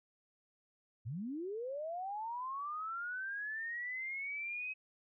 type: linear sweep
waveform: sine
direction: up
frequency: 98 to 2551 Hz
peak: -38 dBFS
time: 1.05-4.74 s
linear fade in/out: 20 ms
effects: none